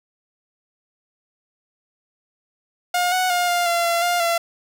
sawtooth tone with pitch steps, 713 / 739 / 710 / 702 / 686 / 682 / 703 / 679 Hz, F5 / F#5 / F5 / F5 / F5 / F5 / F5 / F5, +36 / -2 / +28 / +9 / -31 / -41 / +11 / -49 cents, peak -14 dBFS, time 2.94-4.38 s, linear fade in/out 5 ms, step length 180 ms, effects none

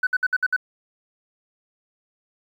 sine tone bursts, 1500 Hz, F#6, 23 cents sharp, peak -16 dBFS, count 6, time 0.03-0.564 s, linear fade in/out 5 ms, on 39 ms, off 60 ms, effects tanh soft clip ceiling -14 dBFS + 9-bit

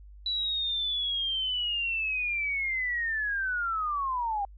sine linear sweep, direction down, 3957 to 784 Hz, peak -27 dBFS, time 0.26-4.45 s, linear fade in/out 2 ms, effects added 50 Hz sine -46 dBFS peak until 4.57 s

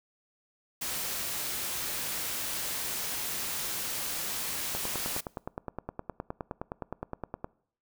white noise, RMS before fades -34 dBFS, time 0.81-5.21 s, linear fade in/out 10 ms
click train, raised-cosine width 1 ms, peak -20 dBFS, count 27, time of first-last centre 4.75-7.444 s, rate 9.65 Hz
effects noise-tail reverb RT60 0.6 s tail -23 dB re dry

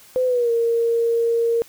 sine tone with pitch glide, 509 to 464.1 Hz, C5 to A#4, -48 to -8 cents, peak -16 dBFS, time 0.16-1.62 s, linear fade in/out 0 ms, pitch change -160 cents, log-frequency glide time 0.26-0.51 s, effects white hiss -48 dBFS RMS until 1.68 s

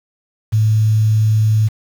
sine tone with quantisation, 108.7 Hz, A2, 21 cents flat, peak -10 dBFS, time 0.52-1.69 s, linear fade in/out 20 ms, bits 6, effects none

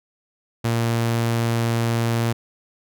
sawtooth tone, 116.1 Hz, A#2, 7 cents flat, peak -15 dBFS, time 0.64-2.33 s, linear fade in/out 10 ms, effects none

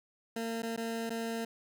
20% pulse tone with dropouts, 228.2 Hz, A#3, 37 cents flat, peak -29 dBFS, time 0.36-1.45 s, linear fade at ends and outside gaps 5 ms, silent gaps 0.622-0.63 / 0.764-0.775 / 1.096-1.103 s, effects none

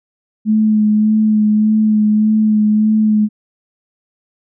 sine tone with vibrato, 214.3 Hz, A3, 45 cents flat, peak -9 dBFS, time 0.45-3.29 s, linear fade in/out 50 ms, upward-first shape sine, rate 1.7 Hz, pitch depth 20 cents each way, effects none

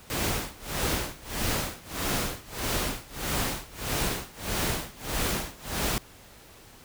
pink noise with tremolo, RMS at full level -27 dBFS, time 0.1-5.98 s, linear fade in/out 0 ms, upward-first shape sine, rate 1.6 Hz, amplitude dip 95%, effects pink hiss -51 dBFS RMS until 6.84 s

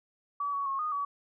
sine tone with pitch steps, 1144 / 1123 / 1089 / 1232 / 1137 Hz, D6 / C#6 / C#6 / D#6 / C#6, -46 / +22 / -31 / -17 / +44 cents, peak -29 dBFS, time 0.4-1.05 s, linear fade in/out 5 ms, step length 130 ms, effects none

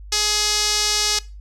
sawtooth tone with band-pass filter, 420 Hz, G#4, 19 cents sharp, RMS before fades -20 dBFS, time 0.12-1.19 s, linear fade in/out 5 ms, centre 5400 Hz, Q 2.3, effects noise-tail reverb RT60 0.3 s tail -20 dB re dry + added 50 Hz sine -35 dBFS peak until 1.4 s

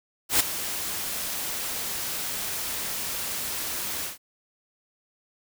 white noise with ADSR envelope, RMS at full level -18 dBFS, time 0.29-4.18 s, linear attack 110 ms, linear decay 11 ms, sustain -13 dB, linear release 140 ms, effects none

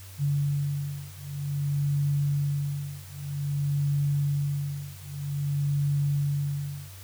sine beating tone pair, 142.6 / 143.12 Hz, C#3 / D3, +49 / -44 cents, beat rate 0.52 Hz, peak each -28 dBFS, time 0.18-6.95 s, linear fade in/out 50 ms, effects added 94 Hz sine -43 dBFS peak until 7.03 s + white hiss -49 dBFS RMS until 7.03 s

